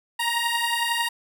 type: beating tone pair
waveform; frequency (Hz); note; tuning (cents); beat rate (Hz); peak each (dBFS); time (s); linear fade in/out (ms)
15% pulse; 932.3 / 943.3; A#5 / A#5; 0 / +20; 11; -19; 0.19-1.09; 10
effects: none